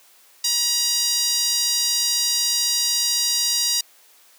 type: tone with high-pass filter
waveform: sawtooth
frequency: 954 Hz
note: A#5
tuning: 40 cents sharp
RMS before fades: -21 dBFS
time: 0.44-3.81 s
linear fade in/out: 5 ms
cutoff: 4900 Hz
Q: 2.8
effects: white hiss -53 dBFS RMS until 4.38 s + high-pass 400 Hz 12 dB/octave